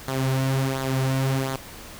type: tone with flanger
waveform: sawtooth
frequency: 133.1 Hz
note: C3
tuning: 30 cents sharp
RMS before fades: -24 dBFS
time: 0.08-1.56 s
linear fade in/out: 0 ms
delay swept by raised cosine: 0.37 to 5.17 ms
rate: 1.4 Hz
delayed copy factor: -0.6
effects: pink hiss -41 dBFS RMS until 1.99 s